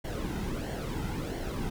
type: noise with flanger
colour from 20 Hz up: brown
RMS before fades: -34 dBFS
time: 0.04-1.7 s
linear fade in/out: 10 ms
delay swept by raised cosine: 0.79 to 1.78 ms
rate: 1.5 Hz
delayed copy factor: -0.65
effects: none